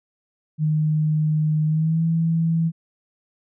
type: tone with pitch glide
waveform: sine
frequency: 154.1 to 164.21 Hz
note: D#3 to E3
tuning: -16 to -6 cents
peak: -17 dBFS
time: 0.58-2.72 s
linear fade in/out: 50 ms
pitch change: +110 cents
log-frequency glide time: 1.66-2.03 s
effects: none